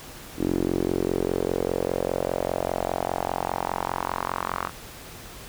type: tone with band-pass filter sweep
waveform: sawtooth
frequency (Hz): 44.98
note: F#1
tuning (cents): -48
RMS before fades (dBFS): -27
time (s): 0.37-4.71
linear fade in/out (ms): 50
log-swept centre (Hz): 310 to 1200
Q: 3.3
effects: pink hiss -42 dBFS RMS until 5.48 s